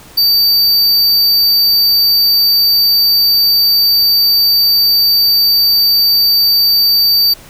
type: tone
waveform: square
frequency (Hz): 4623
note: D8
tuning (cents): -28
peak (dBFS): -8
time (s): 0.17-7.34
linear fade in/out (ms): 10
effects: pink hiss -38 dBFS RMS until 7.49 s